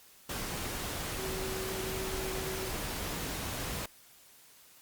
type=tone in noise; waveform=sine; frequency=378.9 Hz; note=F#4; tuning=41 cents sharp; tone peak=-38 dBFS; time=1.18-2.7 s; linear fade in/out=5 ms; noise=pink; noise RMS=-37 dBFS; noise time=0.29-3.86 s; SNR=-4 dB; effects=white hiss -58 dBFS RMS until 4.81 s + Opus 48 kbps